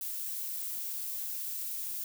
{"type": "noise", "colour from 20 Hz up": "violet", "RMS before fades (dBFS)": -37, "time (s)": [0.01, 2.04], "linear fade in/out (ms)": 2, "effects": []}